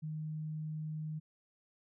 sine tone, 155 Hz, D#3, 6 cents flat, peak -37 dBFS, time 0.02-1.2 s, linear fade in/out 20 ms, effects none

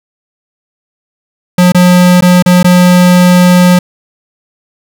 square tone with dropouts, 179.3 Hz, F3, 46 cents sharp, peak -3 dBFS, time 1.58-3.79 s, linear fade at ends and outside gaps 5 ms, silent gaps 1.721-1.746 / 2.209-2.222 / 2.425-2.46 / 2.63-2.644 s, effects none

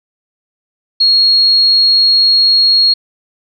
sine tone, 4296 Hz, C8, 45 cents sharp, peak -6 dBFS, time 1-2.94 s, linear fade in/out 10 ms, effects none

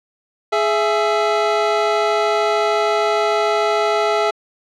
25% pulse tone pair together, 419.6 / 666 Hz, G#4 / E5, +18 / +18 cents, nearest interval minor sixth, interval 800 cents, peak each -14 dBFS, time 0.52-4.31 s, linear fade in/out 10 ms, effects low-pass 4000 Hz 12 dB/octave

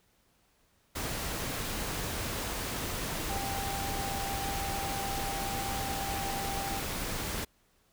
sine tone in noise, 789 Hz, G5, 11 cents sharp, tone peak -36 dBFS, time 3.29-6.8 s, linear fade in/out 10 ms, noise pink, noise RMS -35 dBFS, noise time 0.95-7.45 s, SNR -4 dB, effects pink hiss -69 dBFS RMS until 7.92 s

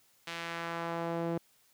sawtooth tone with band-pass filter sweep, 168.1 Hz, E3, 34 cents sharp, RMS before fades -36 dBFS, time 0.27-1.38 s, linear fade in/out 5 ms, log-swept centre 2900 to 400 Hz, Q 0.98, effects white hiss -67 dBFS RMS until 1.73 s

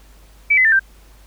sine tone with pitch steps, 2300 / 2026 / 1783.8 / 1570.9 Hz, D7 / B6 / A6 / G6, -37 / +44 / +23 / +3 cents, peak -10 dBFS, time 0.5-0.796 s, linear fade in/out 10 ms, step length 74 ms, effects added 50 Hz sine -44 dBFS peak until 1.26 s + pink hiss -52 dBFS RMS until 1.26 s

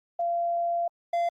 sine / triangle tone pair in turn, 687 / 687 Hz, F5 / F5, -29 / -29 cents, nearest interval unison, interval 0 cents, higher neither, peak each -24 / -21 dBFS, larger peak second, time 0.19-0.88 / 1.13-1.29 s, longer first, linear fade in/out 5 ms, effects Opus 32 kbps

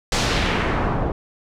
pink noise with low-pass filter sweep, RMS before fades -21 dBFS, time 0.12-1.12 s, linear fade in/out 2 ms, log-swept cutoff 7100 to 680 Hz, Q 1.1, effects none

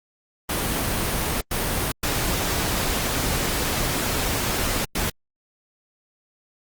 pink noise bursts at uneven times, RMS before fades -24 dBFS, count 4, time 0.49-1.41 / 1.51-1.92 / 2.03-4.85 / 4.95-5.1 s, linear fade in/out 5 ms, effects Opus 32 kbps

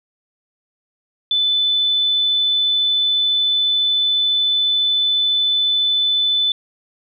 sine tone, 3506 Hz, A7, 7 cents flat, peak -14 dBFS, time 1.31-6.52 s, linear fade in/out 2 ms, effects none

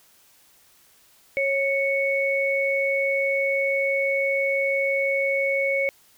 sine tone pair together, 548.8 / 2217 Hz, C#5 / C#7, -17 / 0 cents, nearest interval 2 octaves, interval 2417 cents, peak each -23 dBFS, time 1.37-5.89 s, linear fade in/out 0 ms, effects white hiss -57 dBFS RMS until 6.17 s

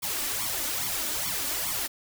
white noise with flanger, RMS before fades -30 dBFS, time 0.02-1.88 s, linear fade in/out 20 ms, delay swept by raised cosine 0.89 to 3.49 ms, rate 2.4 Hz, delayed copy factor +0.85, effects none

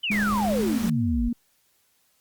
sine exponential sweep, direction down, 3116 to 44 Hz, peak -24 dBFS, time 0.03-1.29 s, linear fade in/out 10 ms
sine tone with pitch glide, 207.7 to 237.2 Hz, G#3 to A#3, 0 to +30 cents, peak -23 dBFS, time 0.1-1.33 s, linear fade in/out 5 ms, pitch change +230 cents, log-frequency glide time 0.5-1.04 s
pink noise, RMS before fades -35 dBFS, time 0.11-0.9 s, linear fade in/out 5 ms
effects white hiss -66 dBFS RMS until 2.2 s + Opus 48 kbps

